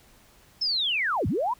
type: linear two-way sweep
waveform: sine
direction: down then up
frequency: 5340 to 69.7 to 1037 Hz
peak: -23 dBFS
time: 0.61-1.54 s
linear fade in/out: 10 ms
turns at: 1.27 s
effects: pink hiss -57 dBFS RMS until 1.59 s